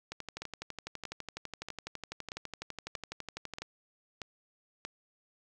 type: two click trains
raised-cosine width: 0.2 ms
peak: -22 / -22 dBFS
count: 43 / 8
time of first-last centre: 0.12-3.62 / 0.42-4.85 s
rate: 12 / 1.58 Hz
effects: none